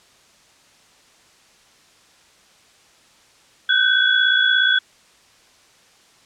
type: tone cluster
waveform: sine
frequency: 1499 / 1556 / 3379 Hz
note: F#6 / G6 / G#7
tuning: +22 / -13 / +29 cents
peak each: -18 dBFS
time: 3.69-4.79 s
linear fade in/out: 5 ms
effects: white hiss -53 dBFS RMS until 6.25 s + low-pass 7000 Hz 12 dB/octave